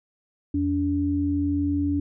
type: tone pair together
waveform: sine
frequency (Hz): 85 / 286.9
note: F2 / D4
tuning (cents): -46 / -40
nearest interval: octave + major sixth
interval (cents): 2106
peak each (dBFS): -27 / -22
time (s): 0.54-2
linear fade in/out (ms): 5
effects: none